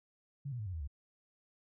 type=tone with pitch steps; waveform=sine; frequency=140.3 / 122.14 / 106.33 / 92.56 / 80.58 / 70.15 Hz; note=C#3 / B2 / G#2 / F#2 / E2 / C#2; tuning=+21 / -19 / +41 / +1 / -39 / +21 cents; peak=-37 dBFS; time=0.45-0.876 s; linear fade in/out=10 ms; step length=71 ms; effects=none